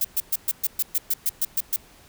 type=noise bursts; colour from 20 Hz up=violet; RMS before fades=-22 dBFS; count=12; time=0.01-1.762 s; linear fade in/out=5 ms; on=36 ms; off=120 ms; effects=pink hiss -52 dBFS RMS until 2.08 s